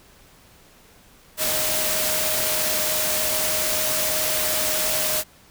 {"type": "tone in noise", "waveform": "sine", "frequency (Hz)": 622.3, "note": "D#5", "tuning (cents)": 0, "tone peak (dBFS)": -30, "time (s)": [1.37, 5.24], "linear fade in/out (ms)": 50, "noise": "white", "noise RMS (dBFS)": -23, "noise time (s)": [1.37, 5.24], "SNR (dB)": -10, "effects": ["pink hiss -52 dBFS RMS until 5.5 s"]}